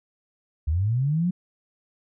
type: linear sweep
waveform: sine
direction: up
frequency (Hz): 70.4 to 185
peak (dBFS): -20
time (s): 0.67-1.31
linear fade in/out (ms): 10
effects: none